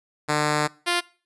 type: tone pair in turn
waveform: 5% pulse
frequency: 150 / 349.4 Hz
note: D3 / F4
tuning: +37 / +1 cents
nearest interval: octave + minor third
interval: 1464 cents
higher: second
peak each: -9 dBFS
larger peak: neither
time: 0.28-0.68 / 0.86-1.01 s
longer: first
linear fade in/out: 20 ms
effects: noise-tail reverb RT60 0.4 s tail -22 dB re dry + resampled to 24000 Hz